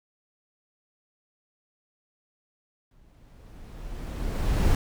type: noise with exponential growth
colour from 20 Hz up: brown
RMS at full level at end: -19 dBFS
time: 2.91-4.75 s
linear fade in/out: 2 ms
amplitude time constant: 400 ms
effects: none